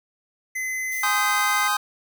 square tone with pitch glide, 2040 to 2059 Hz, C7 to C7, -44 to -28 cents, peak -26 dBFS, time 0.55-1.68 s, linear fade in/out 10 ms, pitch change +16 cents, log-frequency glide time 1-1.53 s
violet noise, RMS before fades -36 dBFS, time 0.92-1.74 s, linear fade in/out 0 ms
square chord, Ab major seventh, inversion none, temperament just, 830.6 / 1038.3 / 1245.9 / 1557.4 Hz, Ab5 / C6 / Eb6 / G6, 0 / -14 / +2 / -12 cents, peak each -28 / -29 / -25 / -27 dBFS, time 1.03-1.77 s, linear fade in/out 5 ms
effects none

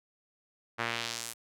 sawtooth tone with band-pass filter sweep, 116.54 Hz, A#2, in tune, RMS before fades -36 dBFS, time 0.78-1.34 s, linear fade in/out 20 ms, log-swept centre 1500 to 11000 Hz, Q 1.2, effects none

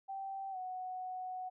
sine tone with pitch glide, 778 to 739.9 Hz, G5 to F#5, -13 to 0 cents, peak -39 dBFS, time 0.08-1.5 s, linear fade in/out 20 ms, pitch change -87 cents, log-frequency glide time 0.51-0.57 s, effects none

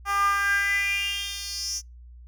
10% pulse tone with high-pass filter sweep, 400 Hz, G4, 35 cents sharp, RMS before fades -26 dBFS, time 0.05-1.82 s, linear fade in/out 50 ms, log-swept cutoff 970 to 6100 Hz, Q 6.5, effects noise-tail reverb RT60 0.2 s tail -26 dB re dry + added 60 Hz sine -43 dBFS peak until 2.27 s

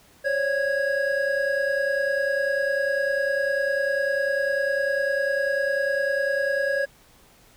triangle tone cluster, 541 / 571 / 1653 Hz, C#5 / D5 / G#6, -42 / -49 / -9 cents, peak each -24 dBFS, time 0.24-6.86 s, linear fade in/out 20 ms, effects pink hiss -55 dBFS RMS until 7.56 s

